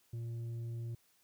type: tone with tanh clipping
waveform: sine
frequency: 116.54 Hz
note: A#2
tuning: in tune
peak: -39 dBFS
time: 0.13-0.95 s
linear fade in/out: 5 ms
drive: 5 dB
effects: white hiss -71 dBFS RMS until 1.23 s